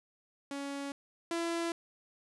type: tone pair in turn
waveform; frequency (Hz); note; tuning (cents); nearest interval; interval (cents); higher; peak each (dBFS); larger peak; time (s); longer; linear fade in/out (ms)
sawtooth; 280 / 336.6; C#4 / E4; +18 / +36; minor third; 318; second; -33 / -28; second; 0.51-0.92 / 1.31-1.72; neither; 2
effects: resampled to 24000 Hz + 11-bit